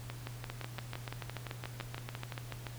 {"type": "two click trains", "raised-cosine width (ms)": 0.3, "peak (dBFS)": [-24, -23], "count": [14, 16], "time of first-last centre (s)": [[0.1, 2.322], [0.5, 2.668]], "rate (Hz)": [5.85, 6.92], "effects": ["added 120 Hz sine -44 dBFS peak until 2.78 s", "pink hiss -52 dBFS RMS until 2.78 s"]}